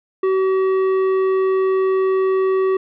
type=tone with tanh clipping; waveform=triangle; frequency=380 Hz; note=F#4; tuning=46 cents sharp; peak=-16 dBFS; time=0.23-2.77 s; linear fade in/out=5 ms; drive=14 dB; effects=none

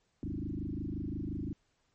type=tone with frequency modulation; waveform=sine; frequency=188.1 Hz; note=F#3; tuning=29 cents sharp; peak=-34 dBFS; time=0.23-1.53 s; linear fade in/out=0 ms; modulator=25.7 Hz; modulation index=5.3; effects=pink hiss -75 dBFS RMS until 1.94 s + MP3 32 kbps

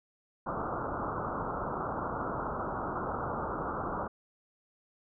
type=low-pass noise; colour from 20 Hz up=white; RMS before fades=-35 dBFS; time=0.46-4.08 s; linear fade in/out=10 ms; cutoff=1400 Hz; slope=96 dB/octave; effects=none

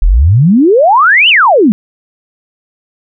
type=exponential two-way sweep; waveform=sine; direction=up then down; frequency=35.21 to 3100 to 193.5 Hz; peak=-3 dBFS; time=0.02-1.72 s; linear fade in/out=0 ms; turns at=1.29 s; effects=none

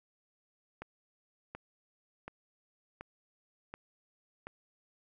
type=click train; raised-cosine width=0.5 ms; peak=-27 dBFS; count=6; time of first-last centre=0.82-4.47 s; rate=1.37 Hz; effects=none

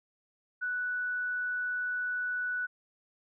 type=tone; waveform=sine; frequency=1481 Hz; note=F#6; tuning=1 cent sharp; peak=-30 dBFS; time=0.61-2.67 s; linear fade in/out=20 ms; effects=none

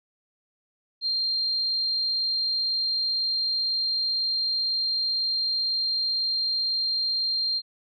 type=tone; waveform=sine; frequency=4186 Hz; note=C8; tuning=in tune; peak=-23 dBFS; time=1.01-7.62 s; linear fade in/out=50 ms; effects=none

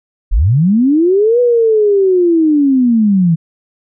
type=linear two-way sweep; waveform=sine; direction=up then down; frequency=31.18 to 493.9 to 158.5 Hz; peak=-7 dBFS; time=0.31-3.36 s; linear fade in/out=20 ms; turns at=1.4 s; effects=none

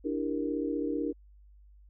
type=chord; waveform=sine; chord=E half-diminished seventh; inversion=third; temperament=equal; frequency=293.7 / 329.6 / 392 / 466.2 Hz; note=D4 / E4 / G4 / Bb4; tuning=0 / 0 / 0 / 0 cents; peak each=-32 / -35 / -38 / -35 dBFS; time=0.04-1.13 s; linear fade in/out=20 ms; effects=added 50 Hz sine -53 dBFS peak until 1.89 s

